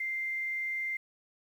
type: tone with quantisation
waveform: sine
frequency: 2093 Hz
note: C7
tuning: in tune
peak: -31 dBFS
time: 0-0.97 s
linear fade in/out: 5 ms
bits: 10
effects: none